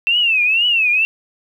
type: tone with vibrato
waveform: sine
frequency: 2666 Hz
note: E7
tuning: 19 cents sharp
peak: -12 dBFS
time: 0.07-1.05 s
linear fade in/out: 0 ms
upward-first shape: triangle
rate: 2.1 Hz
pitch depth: 190 cents each way
effects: 8-bit